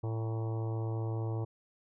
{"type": "harmonic tone with a mistuned harmonic", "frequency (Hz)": 111.9, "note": "A2", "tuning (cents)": 30, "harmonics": [1, 3, 4, 5, 6, 7, 8, 9, 10], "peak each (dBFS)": [-32, -42, -44, -49, -52, -50, -53, -54, -56], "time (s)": [0.03, 1.45], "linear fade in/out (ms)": 10, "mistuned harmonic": 9, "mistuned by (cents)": -65, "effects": []}